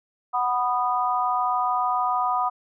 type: chord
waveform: sine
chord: B major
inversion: second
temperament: just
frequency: 740.8 / 987.8 / 1234.7 Hz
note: F#5 / B5 / D#6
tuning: +2 / 0 / -14 cents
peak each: -25 dBFS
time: 0.33-2.5 s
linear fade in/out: 20 ms
effects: none